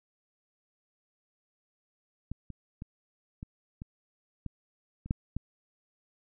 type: clicks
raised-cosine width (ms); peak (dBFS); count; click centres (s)
5; -23 / -29 / -27 / -27 / -27 / -24 / -30 / -14 / -20; 9; 2.316 / 2.503 / 2.821 / 3.429 / 3.819 / 4.463 / 5.06 / 5.109 / 5.366
effects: none